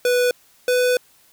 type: tone pair in turn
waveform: square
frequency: 492.9 / 497.8 Hz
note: B4 / B4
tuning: -3 / +14 cents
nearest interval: unison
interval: 17 cents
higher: second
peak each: -16 dBFS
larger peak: neither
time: 0.05-0.31 / 0.68-0.97 s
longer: second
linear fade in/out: 2 ms
effects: white hiss -55 dBFS RMS until 1.32 s